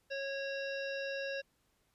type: harmonic tone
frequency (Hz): 549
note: C#5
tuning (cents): -17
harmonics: 1 / 3 / 5 / 7 / 9 / 10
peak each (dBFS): -38 / -42 / -45 / -51 / -54 / -53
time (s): 0.1-1.42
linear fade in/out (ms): 20
effects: pink hiss -75 dBFS RMS until 1.94 s + resampled to 32000 Hz

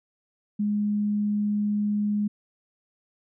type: tone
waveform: sine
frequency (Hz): 207.7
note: G#3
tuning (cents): 0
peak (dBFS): -22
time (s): 0.59-2.28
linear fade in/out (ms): 10
effects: none

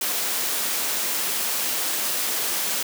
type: high-pass noise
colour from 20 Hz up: white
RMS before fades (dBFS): -25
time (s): 0.01-2.83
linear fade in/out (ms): 5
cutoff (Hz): 220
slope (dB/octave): 12
effects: none

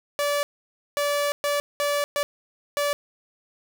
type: tone bursts at uneven times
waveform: sawtooth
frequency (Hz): 578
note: D5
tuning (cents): -28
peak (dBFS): -18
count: 6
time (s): 0.19-0.43 / 0.97-1.32 / 1.44-1.6 / 1.8-2.04 / 2.16-2.23 / 2.77-2.93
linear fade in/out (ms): 0
effects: none

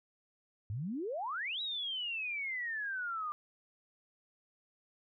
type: exponential two-way sweep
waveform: sine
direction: up then down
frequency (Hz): 94.8 to 3911 to 1190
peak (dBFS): -35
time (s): 0.7-3.32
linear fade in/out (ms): 0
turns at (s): 1.61
effects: none

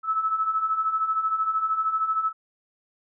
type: beating tone pair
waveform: sine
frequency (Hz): 1294 / 1307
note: E6 / E6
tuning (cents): -32 / -15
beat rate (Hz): 13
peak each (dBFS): -29 / -23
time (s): 0.03-2.33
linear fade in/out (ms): 50
effects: none

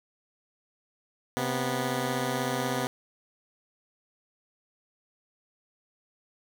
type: tone pair together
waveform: 10% pulse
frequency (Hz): 130.81 / 245.3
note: C3 / B3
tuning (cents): 0 / -12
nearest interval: major seventh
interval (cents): 1088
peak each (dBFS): -22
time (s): 1.37-2.87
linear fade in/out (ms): 0
effects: none

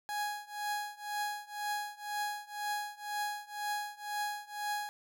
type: tone with tremolo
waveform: 30% pulse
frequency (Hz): 830.6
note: G#5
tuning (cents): 0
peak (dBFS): -29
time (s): 0.09-4.89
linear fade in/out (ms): 0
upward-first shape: triangle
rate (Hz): 2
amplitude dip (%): 95
effects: none

